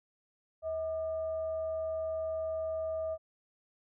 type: tone with frequency modulation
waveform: sine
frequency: 640 Hz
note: D#5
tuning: 49 cents sharp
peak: -32 dBFS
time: 0.62-3.18 s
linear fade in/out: 50 ms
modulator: 560 Hz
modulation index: 0.23
effects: none